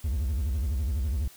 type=tone with vibrato; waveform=triangle; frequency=69.3 Hz; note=C#2; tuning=in tune; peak=-23 dBFS; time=0.04-1.28 s; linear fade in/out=5 ms; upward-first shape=sine; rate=12 Hz; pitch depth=290 cents each way; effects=white hiss -52 dBFS RMS until 1.36 s